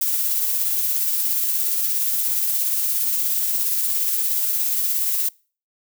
violet noise with tremolo, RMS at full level -20 dBFS, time 0.01-5.29 s, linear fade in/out 5 ms, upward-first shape triangle, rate 17 Hz, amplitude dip 30%, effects noise-tail reverb RT60 0.4 s tail -25 dB re dry

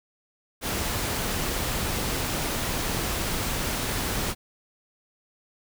pink noise, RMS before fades -28 dBFS, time 0.61-4.35 s, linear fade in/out 50 ms, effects none

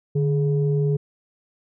sine tone pair together, 147.89 / 418.3 Hz, D3 / G#4, +12 / +12 cents, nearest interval octave + tritone, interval 1800 cents, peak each -18 / -24 dBFS, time 0.15-0.97 s, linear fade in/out 10 ms, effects tanh soft clip ceiling -10 dBFS

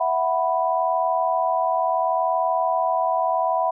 sine chord, E suspended second, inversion none, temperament equal, 659.3 / 740 / 987.8 Hz, E5 / F#5 / B5, 0 / 0 / 0 cents, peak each -23 dBFS, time 0-3.71 s, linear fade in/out 10 ms, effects none

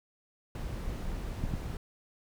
brown noise, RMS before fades -36 dBFS, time 0.55-1.77 s, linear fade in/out 2 ms
clicks, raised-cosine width 5 ms, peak -19 dBFS, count 2, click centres 1.439 / 1.539 s
effects none

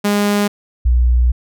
sawtooth / sine tone pair in turn, 205 / 60.77 Hz, G#3 / B1, -22 / -27 cents, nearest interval octave + major sixth, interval 2105 cents, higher first, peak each -9 dBFS, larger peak neither, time 0.04-0.48 / 0.85-1.32 s, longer second, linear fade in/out 10 ms, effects none

